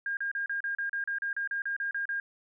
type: tone bursts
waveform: sine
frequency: 1614 Hz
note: G#6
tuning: 50 cents flat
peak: -29 dBFS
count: 15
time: 0.06-2.2 s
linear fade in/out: 2 ms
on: 110 ms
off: 35 ms
effects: none